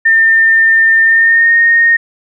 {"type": "tone with pitch glide", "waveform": "sine", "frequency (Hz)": [1805, 1850.4], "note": ["A6", "A#6"], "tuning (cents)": [44, -13], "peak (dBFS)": -5, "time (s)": [0.05, 1.97], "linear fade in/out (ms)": 10, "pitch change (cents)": 43, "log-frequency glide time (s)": [1.03, 1.55], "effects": []}